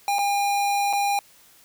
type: tone with dropouts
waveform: square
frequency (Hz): 807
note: G#5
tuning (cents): -50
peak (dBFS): -21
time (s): 0.08-1.19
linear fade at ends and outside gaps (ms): 1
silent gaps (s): 0.185-0.19 / 0.929-0.933
effects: white hiss -54 dBFS RMS until 1.64 s